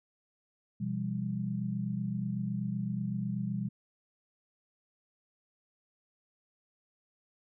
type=tone cluster; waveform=sine; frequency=125.4 / 170.6 / 198.6 Hz; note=B2 / F3 / G3; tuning=+27 / -40 / +23 cents; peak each=-36 / -37 / -34 dBFS; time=0.8-3.69 s; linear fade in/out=10 ms; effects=none